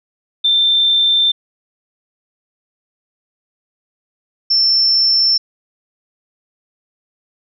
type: tone pair in turn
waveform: sine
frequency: 3569 / 5368 Hz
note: A7 / E8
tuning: +24 / +31 cents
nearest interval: perfect fifth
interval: 707 cents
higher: second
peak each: -10 dBFS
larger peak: neither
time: 0.44-1.32 / 4.5-5.38 s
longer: neither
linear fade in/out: 10 ms
effects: none